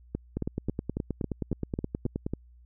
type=two click trains; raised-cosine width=3 ms; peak=-17 / -17 dBFS; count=19 / 9; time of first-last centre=0.37-2.265 / 0.15-2.336 s; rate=9.5 / 3.66 Hz; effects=added 60 Hz sine -52 dBFS peak until 2.65 s